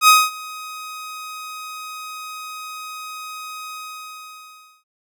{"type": "tone with ADSR envelope", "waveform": "sawtooth", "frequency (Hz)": 1257, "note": "D#6", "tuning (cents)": 17, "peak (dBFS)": -3, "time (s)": [0.01, 4.84], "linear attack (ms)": 70, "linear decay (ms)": 220, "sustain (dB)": -24, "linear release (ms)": 1100, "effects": []}